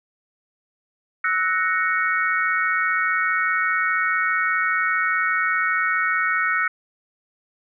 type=chord; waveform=sine; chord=F# dominant seventh; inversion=third; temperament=equal with one note detuned; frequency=1304.9 / 1480 / 1864.7 / 2217 Hz; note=E6 / F#6 / A#6 / C#7; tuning=-18 / 0 / 0 / 0 cents; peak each=-24 / -23 / -24 / -26 dBFS; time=1.24-6.68 s; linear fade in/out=5 ms; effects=none